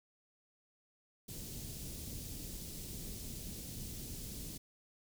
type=band-stop noise; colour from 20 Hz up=pink; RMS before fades=-45 dBFS; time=1.28-4.58 s; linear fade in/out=10 ms; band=290 to 5000 Hz; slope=12 dB/octave; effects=none

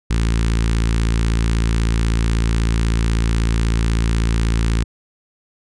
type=tone with notch filter; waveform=sawtooth; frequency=56.2 Hz; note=A1; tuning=37 cents sharp; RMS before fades=-17 dBFS; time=0.1-4.84 s; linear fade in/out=10 ms; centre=650 Hz; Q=0.67; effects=resampled to 22050 Hz

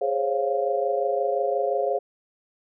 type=chord; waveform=sine; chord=Db major seventh; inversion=second; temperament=equal with one note detuned; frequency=415.3 / 528.7 / 554.4 / 698.5 Hz; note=Ab4 / C5 / Db5 / F5; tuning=0 / +18 / 0 / 0 cents; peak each=-27 dBFS; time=0.01-1.99 s; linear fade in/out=10 ms; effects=none

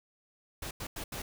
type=noise bursts at uneven times; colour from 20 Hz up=pink; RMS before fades=-39 dBFS; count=4; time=0.62-0.71 / 0.8-0.87 / 0.96-1.04 / 1.12-1.22 s; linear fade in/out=5 ms; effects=none

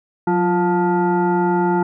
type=tone with frequency modulation; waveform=sine; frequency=349.2 Hz; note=F4; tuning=in tune; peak=-14 dBFS; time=0.27-1.83 s; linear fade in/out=5 ms; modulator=530 Hz; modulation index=1.3; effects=none

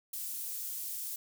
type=high-pass noise; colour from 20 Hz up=pink; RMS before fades=-39 dBFS; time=0.13-1.16 s; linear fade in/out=5 ms; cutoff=11000 Hz; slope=12 dB/octave; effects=none

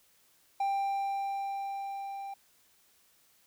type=tone with level ramp; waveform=triangle; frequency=790 Hz; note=G5; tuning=13 cents sharp; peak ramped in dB=-25 to -36 dBFS; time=0.6-2.34 s; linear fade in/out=5 ms; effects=white hiss -66 dBFS RMS until 3.46 s

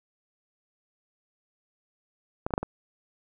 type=clicks; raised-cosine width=1 ms; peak=-14 / -25 / -9 / -11 / -17 dBFS; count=5; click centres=2.465 / 2.507 / 2.538 / 2.579 / 2.63 s; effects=none

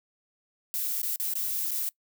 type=noise with dropouts; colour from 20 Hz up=violet; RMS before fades=-30 dBFS; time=0.74-1.89 s; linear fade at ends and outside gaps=0 ms; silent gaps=1.017-1.031 / 1.159-1.199 / 1.337-1.354 / 1.708-1.715 s; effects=noise-tail reverb RT60 0.1 s tail -23 dB re dry

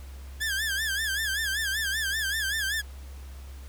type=tone with vibrato; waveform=sawtooth; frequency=1671 Hz; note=G#6; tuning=10 cents sharp; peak=-23 dBFS; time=0.4-2.82 s; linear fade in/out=20 ms; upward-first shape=sine; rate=5.2 Hz; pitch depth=130 cents each way; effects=added 67 Hz sine -39 dBFS peak until 3.68 s + pink hiss -53 dBFS RMS until 3.68 s

